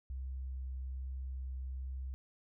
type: tone with vibrato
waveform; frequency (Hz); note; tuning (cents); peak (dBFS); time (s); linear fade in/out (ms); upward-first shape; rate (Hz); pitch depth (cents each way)
sine; 65.1; C2; -8; -38; 0.1-2.14; 0; triangle; 1.2; 9
effects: none